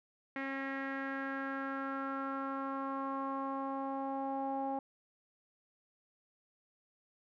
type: tone with low-pass filter sweep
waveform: sawtooth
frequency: 271.3 Hz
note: C#4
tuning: 37 cents flat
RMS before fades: -38 dBFS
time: 0.36-4.79 s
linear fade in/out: 2 ms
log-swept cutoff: 2000 to 790 Hz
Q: 4.8
effects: none